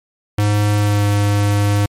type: tone with pitch glide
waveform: square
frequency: 103.83 to 102.34 Hz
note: G#2 to G#2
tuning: 0 to -25 cents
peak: -13 dBFS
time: 0.38-1.86 s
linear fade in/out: 5 ms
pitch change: -25 cents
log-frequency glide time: 0.76-1.08 s
effects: MP3 64 kbps